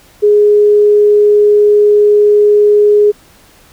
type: tone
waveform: sine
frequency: 416 Hz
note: G#4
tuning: 3 cents sharp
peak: -4 dBFS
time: 0.22-3.12 s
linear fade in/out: 20 ms
effects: pink hiss -44 dBFS RMS until 3.72 s